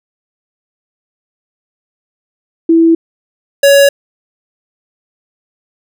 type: tone pair in turn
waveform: sine / square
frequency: 329.6 / 560.4 Hz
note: E4 / C#5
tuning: 0 / +19 cents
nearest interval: major sixth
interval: 919 cents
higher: second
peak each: -4 dBFS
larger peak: neither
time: 2.69-2.95 / 3.63-3.89 s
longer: neither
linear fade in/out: 5 ms
effects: none